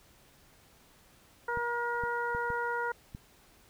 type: harmonic tone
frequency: 476 Hz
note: A#4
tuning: 36 cents sharp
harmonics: 1 / 2 / 3 / 4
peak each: -36 / -34 / -34 / -44 dBFS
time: 1.48-2.92 s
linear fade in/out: 5 ms
type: clicks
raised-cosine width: 5 ms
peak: -29 dBFS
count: 5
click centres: 1.573 / 2.037 / 2.349 / 2.503 / 3.149 s
effects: pink hiss -61 dBFS RMS until 3.69 s